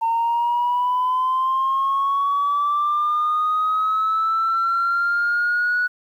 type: linear sweep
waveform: sine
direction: up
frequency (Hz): 907 to 1473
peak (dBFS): -16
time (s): 0.01-5.88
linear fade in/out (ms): 20
effects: tanh soft clip ceiling -14 dBFS + 9-bit